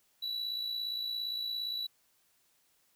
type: tone with amplitude modulation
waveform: triangle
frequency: 3938 Hz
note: B7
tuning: 6 cents flat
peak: -30 dBFS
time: 0.22-1.87 s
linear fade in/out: 10 ms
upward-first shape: sine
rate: 57.4 Hz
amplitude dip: 50%
effects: white hiss -71 dBFS RMS until 2.95 s